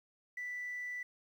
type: tone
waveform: sine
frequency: 1975.5 Hz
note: B6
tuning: in tune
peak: -37 dBFS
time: 0.37-1.03 s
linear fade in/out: 5 ms
effects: tanh soft clip ceiling -35 dBFS + 11-bit